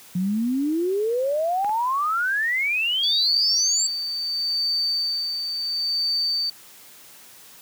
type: exponential sweep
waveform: sine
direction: up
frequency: 175 to 7740 Hz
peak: -20 dBFS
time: 0.15-3.87 s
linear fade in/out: 5 ms
type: clicks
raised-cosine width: 0.5 ms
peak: -20 / -24 dBFS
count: 2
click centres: 1.646 / 1.694 s
type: tone with tremolo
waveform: sine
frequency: 4582 Hz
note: D8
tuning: 44 cents flat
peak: -20 dBFS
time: 3.03-6.5 s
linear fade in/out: 5 ms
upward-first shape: sine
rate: 0.72 Hz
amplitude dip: 45%
effects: white hiss -47 dBFS RMS until 7.61 s + high-pass 100 Hz 12 dB/octave